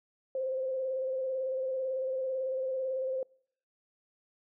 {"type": "tone with vibrato", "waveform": "sine", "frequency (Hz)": 523.3, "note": "C5", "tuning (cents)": 0, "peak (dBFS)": -30, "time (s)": [0.35, 3.23], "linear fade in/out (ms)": 2, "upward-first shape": "square", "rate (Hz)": 18, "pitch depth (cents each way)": 25, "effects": ["noise-tail reverb RT60 0.6 s tail -26 dB re dry"]}